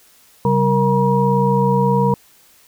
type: tone cluster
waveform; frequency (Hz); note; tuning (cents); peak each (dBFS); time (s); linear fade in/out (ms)
sine; 134.5 / 193.2 / 467.4 / 956; C3 / G3 / A#4 / A#5; +48 / -25 / +5 / +43; -18; 0.45-2.14; 2
effects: white hiss -51 dBFS RMS until 2.67 s